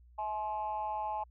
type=tone with amplitude modulation; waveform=sine; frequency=852 Hz; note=G#5; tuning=44 cents sharp; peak=-28 dBFS; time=0.18-1.24 s; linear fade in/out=10 ms; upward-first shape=sine; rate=205 Hz; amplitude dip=90%; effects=tanh soft clip ceiling -26 dBFS + added 60 Hz sine -56 dBFS peak until 1.3 s